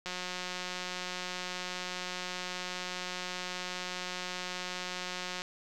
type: click train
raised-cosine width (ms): 0.2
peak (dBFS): -20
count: 971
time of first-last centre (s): 0.06-5.419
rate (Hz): 181
effects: none